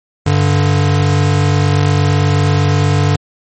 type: tone pair together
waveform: square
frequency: 97.04 / 145.4 Hz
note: G2 / D3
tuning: -17 / -17 cents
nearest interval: perfect fifth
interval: 700 cents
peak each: -13 dBFS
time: 0.26-3.16 s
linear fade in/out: 5 ms
effects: MP3 32 kbps